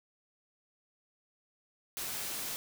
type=noise; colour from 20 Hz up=white; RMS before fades=-38 dBFS; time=1.97-2.56 s; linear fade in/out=0 ms; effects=none